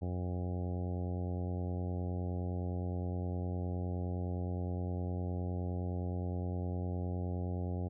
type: harmonic tone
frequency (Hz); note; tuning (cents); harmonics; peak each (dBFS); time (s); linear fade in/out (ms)
89.7; F2; +47; 1 / 2 / 3 / 4 / 5 / 6 / 7 / 8 / 9; -35 / -41 / -45 / -47 / -49 / -51 / -52 / -53 / -54; 0.01-7.89; 20
effects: none